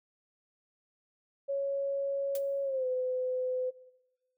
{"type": "tone with pitch glide", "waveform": "sine", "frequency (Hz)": [554.4, 508.4], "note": ["C#5", "C5"], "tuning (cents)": [0, -50], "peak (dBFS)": -29, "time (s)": [1.48, 3.71], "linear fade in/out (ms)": 20, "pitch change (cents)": -150, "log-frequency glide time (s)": [2.63, 2.86]}
{"type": "noise with exponential decay", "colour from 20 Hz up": "blue", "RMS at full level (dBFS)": -36, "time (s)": [2.35, 2.43], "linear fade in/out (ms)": 2, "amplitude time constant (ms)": 16}
{"effects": ["noise-tail reverb RT60 1.0 s tail -18 dB re dry"]}